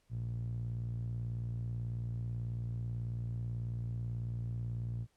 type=tone with band-pass filter; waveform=sawtooth; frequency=58.27 Hz; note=A#1; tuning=in tune; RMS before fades=-38 dBFS; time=0.09-5.07 s; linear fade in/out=50 ms; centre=120 Hz; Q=4.5; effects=pink hiss -75 dBFS RMS until 5.16 s + low-pass 11000 Hz 12 dB/octave